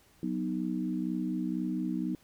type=chord; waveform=sine; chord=B major; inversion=second; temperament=equal; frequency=185 / 246.9 / 311.1 Hz; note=F#3 / B3 / D#4; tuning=0 / 0 / 0 cents; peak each=-34 dBFS; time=0.23-2.15 s; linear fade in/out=2 ms; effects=pink hiss -63 dBFS RMS until 2.23 s